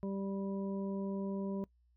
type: harmonic tone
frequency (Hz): 196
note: G3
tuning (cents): 0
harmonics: 1 / 2 / 3 / 5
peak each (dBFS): -36 / -42 / -46 / -52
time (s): 0.03-1.64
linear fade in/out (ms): 0
effects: noise-tail reverb RT60 0.1 s tail -22 dB re dry + added 60 Hz sine -67 dBFS peak until 1.96 s